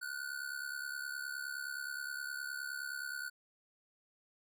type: ring-modulated tone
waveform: square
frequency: 1480 Hz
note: F#6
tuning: in tune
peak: -37 dBFS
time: 0.01-3.3 s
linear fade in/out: 20 ms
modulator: 34.8 Hz
effects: none